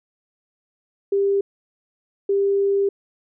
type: tone bursts at uneven times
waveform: sine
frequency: 397.2 Hz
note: G4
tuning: 23 cents sharp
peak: -16 dBFS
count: 2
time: 1.12-1.41 / 2.29-2.89 s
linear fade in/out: 5 ms
effects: none